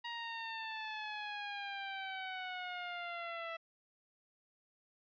15% pulse exponential sweep, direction down, 947 to 659.3 Hz, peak -34 dBFS, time 0.04-3.57 s, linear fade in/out 10 ms, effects resampled to 11025 Hz

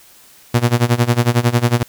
sawtooth tone with tremolo, 120 Hz, B2, 49 cents flat, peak -5 dBFS, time 0.54-1.83 s, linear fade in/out 5 ms, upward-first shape sine, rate 11 Hz, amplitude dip 90%, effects white hiss -46 dBFS RMS until 1.88 s

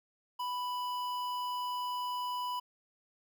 square tone with notch filter, 990 Hz, B5, 4 cents sharp, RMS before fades -36 dBFS, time 0.39-2.6 s, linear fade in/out 10 ms, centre 8600 Hz, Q 0.72, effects 12-bit

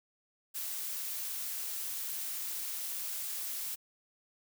blue noise, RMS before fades -38 dBFS, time 0.54-3.76 s, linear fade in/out 20 ms, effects none

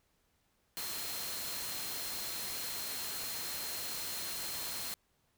sine tone in noise, 4186 Hz, C8, in tune, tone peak -45 dBFS, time 0.77-4.94 s, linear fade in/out 0 ms, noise white, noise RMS -40 dBFS, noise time 0.77-4.94 s, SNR -8 dB, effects pink hiss -75 dBFS RMS until 5.37 s

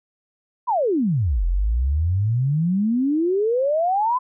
sine exponential two-way sweep, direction down then up, 1045 to 41.2 to 1037 Hz, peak -17 dBFS, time 0.67-4.19 s, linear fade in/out 20 ms, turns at 1.45 s, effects none

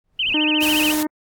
brown noise with exponential growth, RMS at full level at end -35 dBFS, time 0.04-0.33 s, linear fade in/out 1 ms, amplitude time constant 63 ms
sine tone with vibrato, 2794 Hz, F7, in tune, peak -18 dBFS, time 0.19-0.92 s, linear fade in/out 5 ms, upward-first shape sine, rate 14 Hz, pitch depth 200 cents each way
harmonic tone, 305 Hz, D#4, 34 cents flat, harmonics 1 / 2 / 3 / 4 / 5 / 6 / 7, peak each -19 / -32 / -31 / -41 / -42 / -39 / -46 dBFS, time 0.34-1.07 s, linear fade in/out 5 ms
white noise, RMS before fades -26 dBFS, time 0.62-1.03 s, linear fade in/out 2 ms
effects AAC 64 kbps

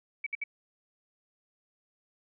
sine tone bursts, 2283 Hz, D7, 50 cents flat, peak -30 dBFS, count 3, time 0.24-0.439 s, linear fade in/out 5 ms, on 25 ms, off 62 ms, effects none

